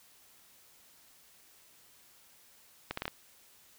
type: accelerating click train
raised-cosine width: 0.3 ms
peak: -18 dBFS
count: 5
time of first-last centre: 2.91-3.08 s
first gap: 64 ms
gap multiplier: 0.73
effects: white hiss -61 dBFS RMS until 3.78 s